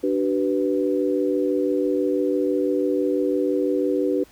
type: chord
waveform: sine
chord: B minor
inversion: first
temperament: equal with one note detuned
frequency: 293.7 / 379.7 / 493.9 Hz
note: D4 / F#4 / B4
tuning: 0 / +45 / 0 cents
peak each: -23 / -23 / -24 dBFS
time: 0.03-4.24 s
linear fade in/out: 10 ms
effects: pink hiss -53 dBFS RMS until 4.31 s